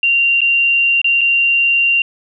sine tone with dropouts, 2769 Hz, F7, 15 cents flat, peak -10 dBFS, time 0.03-2.02 s, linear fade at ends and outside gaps 2 ms, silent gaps 0.407-0.416 / 1.016-1.044 / 1.21-1.214 s, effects none

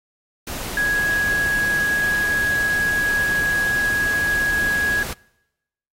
sine tone in noise, 1661.2 Hz, G#6, in tune, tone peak -17 dBFS, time 0.77-5.03 s, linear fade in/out 2 ms, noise pink, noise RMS -30 dBFS, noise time 0.47-5.13 s, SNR +10 dB, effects noise-tail reverb RT60 0.9 s tail -24 dB re dry + AAC 48 kbps

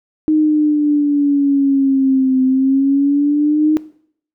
sine exponential two-way sweep, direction down then up, 310.5 to 258.8 to 310.5 Hz, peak -10 dBFS, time 0.28-3.77 s, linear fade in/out 0 ms, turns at 2.43 s, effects noise-tail reverb RT60 0.6 s tail -18 dB re dry

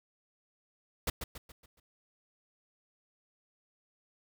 pink noise with echo, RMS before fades -31 dBFS, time 1.07-1.1 s, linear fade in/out 5 ms, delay 140 ms, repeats 5, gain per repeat -7 dB, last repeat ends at 1.8 s, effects none

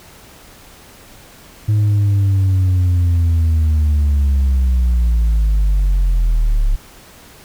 sine linear sweep, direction down, 106.7 to 34.12 Hz, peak -8 dBFS, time 1.68-6.76 s, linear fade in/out 10 ms, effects tanh soft clip ceiling -10 dBFS + pink hiss -42 dBFS RMS until 7.44 s

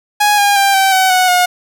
sawtooth tone with pitch steps, 830.6 / 811.2 / 792.2 / 773.6 / 755.5 / 737.8 / 720.6 Hz, G#5 / G#5 / G5 / G5 / F#5 / F#5 / F#5, 0 / -41 / +18 / -23 / +36 / -5 / -46 cents, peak -5 dBFS, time 0.2-1.46 s, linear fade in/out 10 ms, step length 180 ms, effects none

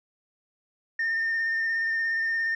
sine tone with vibrato, 1816 Hz, A#6, 46 cents flat, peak -22 dBFS, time 0.99-2.55 s, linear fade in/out 5 ms, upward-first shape sine, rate 17 Hz, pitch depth 19 cents each way, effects tanh soft clip ceiling -22 dBFS

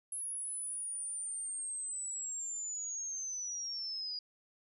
sine linear sweep, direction down, 10650 to 4858 Hz, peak -37 dBFS, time 0.12-4.19 s, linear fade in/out 2 ms, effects none

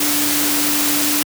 sine tone in noise, 293.7 Hz, D4, in tune, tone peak -22 dBFS, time 0-1.23 s, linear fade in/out 5 ms, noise white, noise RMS -18 dBFS, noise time 0-1.23 s, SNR -7 dB, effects high-pass 100 Hz 12 dB/octave

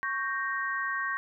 sine chord, G diminished, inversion second, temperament equal, 1108.7 / 1568 / 1864.7 Hz, Db6 / G6 / Bb6, 0 / 0 / 0 cents, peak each -33 dBFS, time 0.03-1.17 s, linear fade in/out 0 ms, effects none

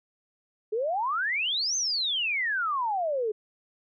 sine exponential two-way sweep, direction up then down, 411.5 to 6380 to 411.5 Hz, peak -25 dBFS, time 0.72-3.32 s, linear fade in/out 10 ms, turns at 1.76 s, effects none

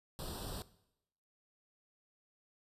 pink noise with comb filter, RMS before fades -43 dBFS, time 0.19-0.62 s, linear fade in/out 0 ms, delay 0.23 ms, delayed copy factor +0.9, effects noise-tail reverb RT60 0.8 s tail -18 dB re dry + resampled to 32000 Hz

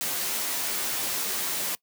white noise with comb filter, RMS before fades -29 dBFS, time 0.01-1.75 s, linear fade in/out 0 ms, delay 12 ms, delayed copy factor -0.6, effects noise-tail reverb RT60 0.1 s tail -22 dB re dry + high-pass 150 Hz 12 dB/octave

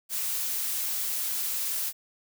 blue noise, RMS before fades -30 dBFS, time 0.09-1.93 s, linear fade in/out 50 ms, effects none

